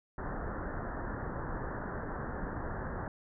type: low-pass noise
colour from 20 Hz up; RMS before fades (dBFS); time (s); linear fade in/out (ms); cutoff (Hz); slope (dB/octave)
pink; -38; 0.18-3.08; 2; 1800; 96
effects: none